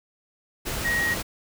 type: tone in noise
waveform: sine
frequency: 1889 Hz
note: A#6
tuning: 22 cents sharp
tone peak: -22 dBFS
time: 0.84-1.15 s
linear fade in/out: 20 ms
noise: pink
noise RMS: -30 dBFS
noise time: 0.65-1.23 s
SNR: +5 dB
effects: none